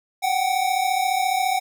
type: tone pair together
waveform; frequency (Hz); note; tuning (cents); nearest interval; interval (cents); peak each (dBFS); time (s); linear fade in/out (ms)
square; 740 / 774.5; F#5 / G5; 0 / -21; minor second; 79; -23; 0.22-1.6; 20
effects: none